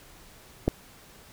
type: clicks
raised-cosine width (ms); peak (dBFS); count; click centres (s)
2; -23 / -8; 2; 0.677 / 0.68
effects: pink hiss -52 dBFS RMS until 1.32 s